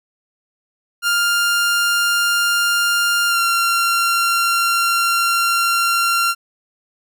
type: tone with pitch glide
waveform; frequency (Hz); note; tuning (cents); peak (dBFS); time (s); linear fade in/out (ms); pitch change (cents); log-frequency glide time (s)
sawtooth; 1400 to 1376.7; F6 to F6; +4 to -25; -11; 1.02-6.35; 50; -29; 3.28-3.39
effects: none